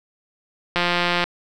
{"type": "click train", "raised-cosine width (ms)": 0.3, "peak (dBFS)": -4, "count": 85, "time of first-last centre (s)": [0.76, 1.24], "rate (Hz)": 175, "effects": []}